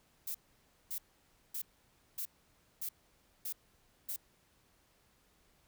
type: noise bursts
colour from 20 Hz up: violet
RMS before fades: -39 dBFS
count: 7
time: 0.27-4.162 s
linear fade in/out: 5 ms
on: 76 ms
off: 560 ms
effects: pink hiss -70 dBFS RMS until 5.67 s